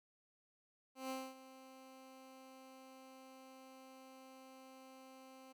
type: tone with ADSR envelope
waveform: 15% pulse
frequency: 262.7 Hz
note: C4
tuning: 7 cents sharp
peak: -34 dBFS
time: 0.95-5.53 s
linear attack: 150 ms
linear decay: 240 ms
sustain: -16 dB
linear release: 15 ms
effects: none